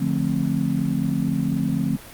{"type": "chord", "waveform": "sine", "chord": "D minor seventh", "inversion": "none", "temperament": "just", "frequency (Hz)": [146.83, 176.2, 220.2, 264.3], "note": ["D3", "F3", "A3", "C4"], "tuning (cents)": [0, 16, 2, 18], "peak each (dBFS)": -25, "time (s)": [0, 1.97], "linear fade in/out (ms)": 10, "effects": ["pink hiss -41 dBFS RMS until 2.13 s", "Opus 32 kbps"]}